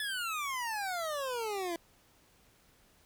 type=exponential sweep; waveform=25% pulse; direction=down; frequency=1744 to 330 Hz; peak=-30 dBFS; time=0-1.76 s; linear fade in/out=2 ms; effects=pink hiss -65 dBFS RMS until 3.05 s